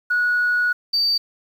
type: tone pair in turn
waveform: sine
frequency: 1461 / 4621 Hz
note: F#6 / D8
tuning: -22 / -29 cents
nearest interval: octave + minor sixth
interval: 1993 cents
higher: second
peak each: -15 dBFS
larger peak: neither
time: 0.1-0.73 / 0.93-1.18 s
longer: first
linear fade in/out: 10 ms
effects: tanh soft clip ceiling -13 dBFS + 8-bit